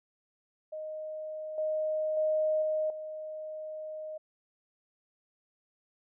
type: tone with level steps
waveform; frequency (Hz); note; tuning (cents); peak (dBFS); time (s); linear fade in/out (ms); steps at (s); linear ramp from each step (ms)
sine; 621; D#5; -3; -36 / -28 / -25 / -27 / -37; 0.72-4.18; 10; 1.58 / 2.17 / 2.62 / 2.9; 2
effects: none